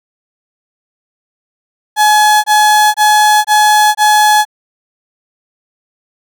35% pulse tone bursts, 847 Hz, G#5, 34 cents sharp, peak -4 dBFS, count 5, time 1.96-4.452 s, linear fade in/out 50 ms, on 480 ms, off 23 ms, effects none

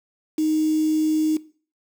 sine tone with quantisation, 311.1 Hz, D#4, in tune, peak -18 dBFS, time 0.38-1.37 s, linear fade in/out 5 ms, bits 6, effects noise-tail reverb RT60 0.4 s tail -18 dB re dry

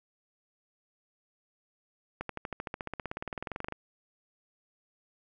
accelerating click train, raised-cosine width 0.5 ms, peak -20 dBFS, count 27, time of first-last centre 2.21-3.723 s, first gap 83 ms, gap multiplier 0.97, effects none

